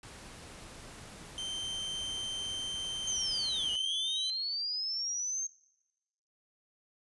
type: noise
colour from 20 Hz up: pink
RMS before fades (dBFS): -49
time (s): 0.03-3.76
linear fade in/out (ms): 2
type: tone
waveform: 40% pulse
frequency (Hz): 3119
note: G7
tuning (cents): -9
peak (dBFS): -35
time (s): 1.38-4.3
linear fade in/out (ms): 0
type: linear two-way sweep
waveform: sine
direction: down then up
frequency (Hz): 6420 to 2885 to 6420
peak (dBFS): -32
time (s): 3.07-5.47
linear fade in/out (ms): 5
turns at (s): 3.71
effects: noise-tail reverb RT60 1.0 s tail -23 dB re dry + resampled to 24000 Hz

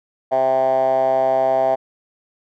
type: tone with band-pass filter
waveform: 10% pulse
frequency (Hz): 131.7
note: C3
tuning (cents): +12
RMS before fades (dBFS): -17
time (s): 0.31-1.76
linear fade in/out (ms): 20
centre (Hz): 710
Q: 9
effects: none

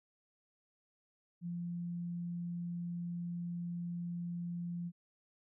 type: tone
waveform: sine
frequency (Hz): 173.1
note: F3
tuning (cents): -15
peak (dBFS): -37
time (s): 1.41-4.92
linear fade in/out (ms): 50
effects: none

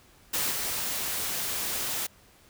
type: noise with level steps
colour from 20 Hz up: white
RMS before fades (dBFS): -28 / -31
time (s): 0.33-2.07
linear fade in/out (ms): 10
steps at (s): 0.5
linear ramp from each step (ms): 20
effects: pink hiss -58 dBFS RMS until 2.49 s

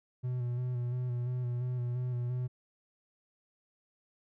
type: tone with vibrato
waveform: triangle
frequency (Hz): 123.47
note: B2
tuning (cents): 0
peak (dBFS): -29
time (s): 0.23-2.48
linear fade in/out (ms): 20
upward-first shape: square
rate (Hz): 2.9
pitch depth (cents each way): 27
effects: none

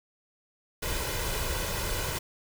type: noise with comb filter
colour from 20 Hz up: pink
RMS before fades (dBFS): -31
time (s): 0.82-2.19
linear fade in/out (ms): 10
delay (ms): 2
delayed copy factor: +0.6
effects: none

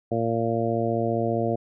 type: harmonic tone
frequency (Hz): 115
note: A#2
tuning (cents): -23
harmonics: 1 / 2 / 3 / 4 / 5 / 6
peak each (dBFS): -29 / -29 / -29 / -29 / -29 / -29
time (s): 0.11-1.56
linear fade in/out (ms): 10
effects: none

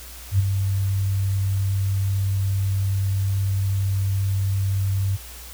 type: tone with ADSR envelope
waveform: sine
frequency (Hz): 97.6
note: G2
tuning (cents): -7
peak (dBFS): -12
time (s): 0.31-5.17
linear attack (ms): 84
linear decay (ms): 14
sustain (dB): -7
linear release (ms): 19
effects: added 60 Hz sine -40 dBFS peak until 5.53 s + white hiss -41 dBFS RMS until 5.53 s

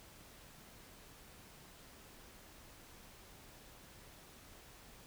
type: silence
effects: pink hiss -58 dBFS RMS until 5.06 s

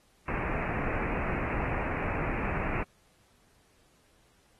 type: low-pass noise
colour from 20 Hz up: pink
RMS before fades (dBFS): -32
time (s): 0.28-2.83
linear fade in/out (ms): 2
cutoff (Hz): 2600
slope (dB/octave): 96
effects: pink hiss -66 dBFS RMS until 4.59 s + AAC 32 kbps

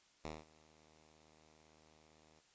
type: tone with ADSR envelope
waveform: 5% pulse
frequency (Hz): 77.78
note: D#2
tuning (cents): 0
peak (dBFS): -31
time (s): 0.24-2.41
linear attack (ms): 12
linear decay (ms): 190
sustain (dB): -24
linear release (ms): 25
effects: white hiss -70 dBFS RMS until 2.54 s + resampled to 16000 Hz

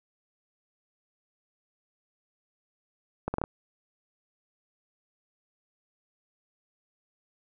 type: accelerating click train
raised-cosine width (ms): 1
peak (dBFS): -15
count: 5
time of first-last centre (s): 3.28-3.439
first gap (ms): 60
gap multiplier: 0.73
effects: none

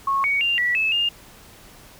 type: tone with pitch steps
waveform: sine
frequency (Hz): 1096 / 2242 / 2789 / 1946 / 2605 / 2818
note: C#6 / C#7 / F7 / B6 / E7 / F7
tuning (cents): -20 / +19 / -3 / -26 / -21 / +15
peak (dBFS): -18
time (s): 0.07-1.09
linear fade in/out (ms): 5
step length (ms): 170
effects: pink hiss -47 dBFS RMS until 1.99 s

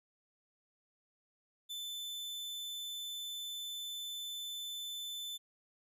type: tone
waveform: 40% pulse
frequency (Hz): 3520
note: A7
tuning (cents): 0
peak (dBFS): -39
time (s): 1.69-5.38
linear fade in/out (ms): 20
effects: none

